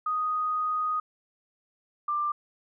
sine tone pair in turn, 1244.5 / 1186.3 Hz, D#6 / D6, 0 / +17 cents, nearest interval minor second, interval 83 cents, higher first, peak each -25 dBFS, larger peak neither, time 0.06-1 / 2.08-2.32 s, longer first, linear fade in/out 5 ms, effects none

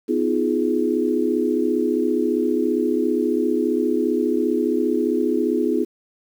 sine chord, F half-diminished seventh, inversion second, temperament just, 251.4 / 314.3 / 349.2 / 419.1 Hz, Cb4 / Eb4 / F4 / Ab4, +31 / +18 / 0 / +16 cents, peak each -23 dBFS, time 0.08-5.85 s, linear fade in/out 20 ms, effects 8-bit

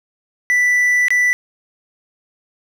triangle tone with dropouts, 1975.5 Hz, B6, in tune, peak -10 dBFS, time 0.5-1.33 s, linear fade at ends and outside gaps 0 ms, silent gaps 1.083-1.105 s, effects none

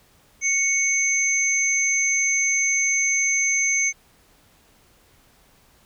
sine tone pair together, 2214 / 6257 Hz, C#7 / G8, -3 / -4 cents, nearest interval octave + tritone, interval 1799 cents, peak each -21 dBFS, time 0.41-3.93 s, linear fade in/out 50 ms, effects pink hiss -57 dBFS RMS until 5.85 s

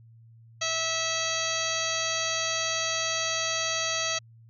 harmonic tone, 651 Hz, E5, 22 cents flat, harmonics 1 / 2 / 3 / 4 / 5 / 6 / 7 / 9 / 10, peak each -35 / -35 / -35 / -35 / -35 / -35 / -35 / -35 / -35 dBFS, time 0.61-4.19 s, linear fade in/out 10 ms, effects added 114 Hz sine -50 dBFS peak until 4.49 s

